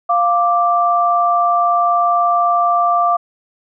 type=tone pair together; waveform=sine; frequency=698.5 / 1174.7 Hz; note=F5 / D6; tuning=0 / 0 cents; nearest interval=major sixth; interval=900 cents; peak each=-14 / -14 dBFS; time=0.09-3.17 s; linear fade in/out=10 ms; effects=none